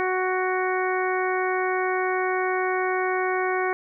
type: harmonic tone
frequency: 370.7 Hz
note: F#4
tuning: 3 cents sharp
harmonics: 1 / 2 / 3 / 4 / 5 / 6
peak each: -25 / -28 / -30 / -31 / -32 / -33 dBFS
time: 0-3.73 s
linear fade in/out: 0 ms
effects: none